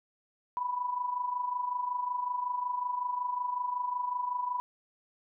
sine tone with amplitude modulation, 987.8 Hz, B5, in tune, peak -27 dBFS, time 0.57-4.6 s, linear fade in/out 0 ms, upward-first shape sine, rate 25.4 Hz, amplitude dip 65%, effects none

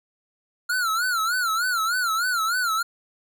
square tone with vibrato, 1396.9 Hz, F6, in tune, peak -22 dBFS, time 0.69-2.83 s, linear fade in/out 10 ms, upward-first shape sine, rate 3.3 Hz, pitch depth 140 cents each way, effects none

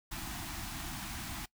pink band-stop noise, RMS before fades -41 dBFS, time 0.11-1.46 s, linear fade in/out 10 ms, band 350 to 660 Hz, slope 96 dB/octave, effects noise-tail reverb RT60 0.1 s tail -21 dB re dry

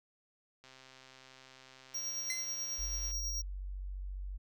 click train, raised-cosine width 0.2 ms, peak -38 dBFS, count 325, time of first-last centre 0.64-3.113 s, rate 131 Hz
square tone with tremolo, 5640 Hz, F8, 16 cents sharp, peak -35 dBFS, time 1.94-3.42 s, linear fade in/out 10 ms, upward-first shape triangle, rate 9.2 Hz, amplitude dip 40%
sawtooth tone with exponential decay, 2057 Hz, C7, 30 cents flat, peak -30 dBFS, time 2.3-2.55 s, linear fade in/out 1 ms, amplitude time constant 53 ms
sine tone, 47.27 Hz, F#1, 38 cents sharp, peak -38 dBFS, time 2.78-4.38 s, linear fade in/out 20 ms
effects none

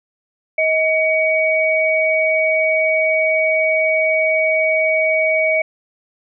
sine tone pair together, 634 / 2256 Hz, D#5 / C#7, +32 / +30 cents, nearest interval octave + minor seventh, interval 2198 cents, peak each -16 dBFS, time 0.58-5.62 s, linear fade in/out 5 ms, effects none

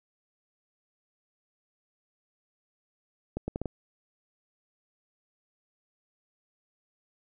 accelerating click train, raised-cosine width 2 ms, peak -18 dBFS, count 5, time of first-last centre 3.37-3.657 s, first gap 110 ms, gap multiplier 0.72, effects none

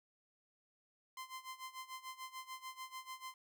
sawtooth tone with tremolo, 1038 Hz, C6, 14 cents flat, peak -40 dBFS, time 1.17-3.34 s, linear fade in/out 2 ms, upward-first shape sine, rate 6.8 Hz, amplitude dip 85%, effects none

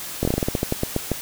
slowing click train, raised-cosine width 2 ms, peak -7 dBFS, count 14, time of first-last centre 0.23-1.117 s, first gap 21 ms, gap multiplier 1.18, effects white hiss -33 dBFS RMS until 1.21 s

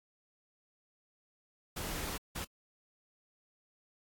pink noise bursts at uneven times, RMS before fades -39 dBFS, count 2, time 1.76-2.18 / 2.35-2.45 s, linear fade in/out 10 ms, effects AAC 64 kbps

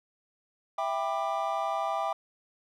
triangle chord, E minor seventh, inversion none, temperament just, 659.3 / 791.1 / 988.9 / 1186.7 Hz, E5 / G5 / B5 / D6, 0 / +16 / +2 / +18 cents, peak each -31 / -30 / -35 / -32 dBFS, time 0.78-2.13 s, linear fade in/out 5 ms, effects none

